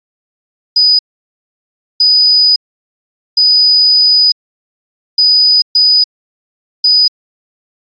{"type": "tone bursts at uneven times", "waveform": "sine", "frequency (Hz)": 4971, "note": "D#8", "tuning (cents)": -2, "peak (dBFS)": -5, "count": 6, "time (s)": [[0.76, 0.99], [2, 2.56], [3.37, 4.32], [5.18, 5.62], [5.75, 6.04], [6.84, 7.08]], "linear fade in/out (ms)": 5, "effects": ["AAC 64 kbps"]}